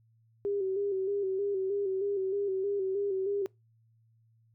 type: tone with vibrato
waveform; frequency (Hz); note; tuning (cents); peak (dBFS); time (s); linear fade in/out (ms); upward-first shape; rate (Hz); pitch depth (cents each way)
sine; 392; G4; 0; -28; 0.45-3.46; 0; square; 3.2; 50
effects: noise-tail reverb RT60 0.2 s tail -24 dB re dry + added 113 Hz sine -63 dBFS peak until 4.54 s